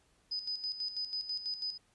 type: tone with tremolo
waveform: sine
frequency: 4999 Hz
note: D#8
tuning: 7 cents sharp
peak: -33 dBFS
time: 0.31-1.78 s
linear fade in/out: 10 ms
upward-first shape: square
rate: 6.1 Hz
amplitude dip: 65%
effects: pink hiss -70 dBFS RMS until 1.94 s + resampled to 24000 Hz